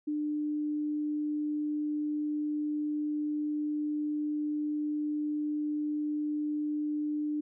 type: tone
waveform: sine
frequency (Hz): 299.2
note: D4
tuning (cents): +32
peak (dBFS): -29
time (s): 0.07-7.41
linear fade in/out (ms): 10
effects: none